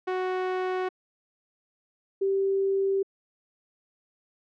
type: tone pair in turn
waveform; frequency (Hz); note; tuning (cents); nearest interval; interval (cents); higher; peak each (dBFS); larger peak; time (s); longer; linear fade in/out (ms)
sawtooth / sine; 370 / 390; F#4 / G4; 0 / -9; minor second; 91; second; -22; neither; 0.07-0.89 / 2.21-3.03; neither; 10
effects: low-pass 2000 Hz 12 dB/octave